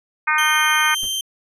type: harmonic tone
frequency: 306.7 Hz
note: D#4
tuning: 25 cents flat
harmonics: 3 / 4 / 5 / 6 / 7 / 8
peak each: -24 / -21 / -20 / -24 / -23 / -25 dBFS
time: 0.27-0.95 s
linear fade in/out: 10 ms
type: tone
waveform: sawtooth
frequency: 3136 Hz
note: G7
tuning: in tune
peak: -18 dBFS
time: 0.38-1.21 s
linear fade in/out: 5 ms
type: noise with exponential decay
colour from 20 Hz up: brown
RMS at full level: -30 dBFS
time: 1.03-1.14 s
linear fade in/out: 1 ms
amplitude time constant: 22 ms
effects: resampled to 32000 Hz